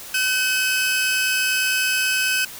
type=tone pair together; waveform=sawtooth; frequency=1524 / 2563 Hz; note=G6 / E7; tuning=-49 / -49 cents; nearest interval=major sixth; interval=900 cents; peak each=-18 dBFS; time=0.14-2.45 s; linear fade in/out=5 ms; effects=white hiss -37 dBFS RMS until 2.59 s